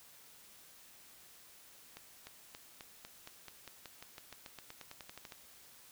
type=accelerating click train; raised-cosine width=0.2 ms; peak=-30 dBFS; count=22; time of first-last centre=1.97-5.322 s; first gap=300 ms; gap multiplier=0.93; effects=white hiss -59 dBFS RMS until 5.91 s